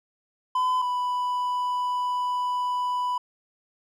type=tone pair in turn; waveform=triangle; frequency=1011 / 990.8 Hz; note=B5 / B5; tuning=+40 / +5 cents; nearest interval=unison; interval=35 cents; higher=first; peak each=-19 / -22 dBFS; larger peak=first; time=0.55-0.82 / 0.82-3.18 s; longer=second; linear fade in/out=5 ms; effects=none